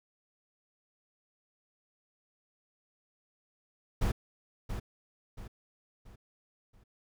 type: noise with echo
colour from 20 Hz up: brown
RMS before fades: -28 dBFS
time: 4.01-4.12 s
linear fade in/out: 10 ms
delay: 680 ms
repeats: 4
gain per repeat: -8 dB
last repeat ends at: 6.84 s
effects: none